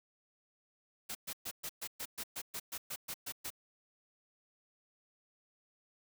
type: noise bursts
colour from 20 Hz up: white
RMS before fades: -41 dBFS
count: 14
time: 1.09-3.504 s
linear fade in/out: 10 ms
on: 61 ms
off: 120 ms
effects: none